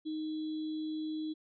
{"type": "tone with sample-and-hold", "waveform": "sine", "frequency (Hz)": 311.1, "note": "D#4", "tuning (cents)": 0, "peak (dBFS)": -34, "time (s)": [0.05, 1.34], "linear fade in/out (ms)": 20, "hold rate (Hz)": 3675, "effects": ["resampled to 11025 Hz"]}